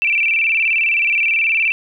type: tone with vibrato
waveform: sine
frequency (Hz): 2500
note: D#7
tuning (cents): +8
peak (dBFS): -13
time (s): 0.02-1.72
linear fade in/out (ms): 0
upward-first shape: square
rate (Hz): 19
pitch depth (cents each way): 110
effects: none